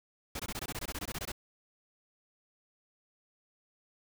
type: noise bursts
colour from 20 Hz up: pink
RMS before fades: -38 dBFS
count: 15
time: 0.35-1.319 s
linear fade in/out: 5 ms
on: 45 ms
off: 21 ms
effects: none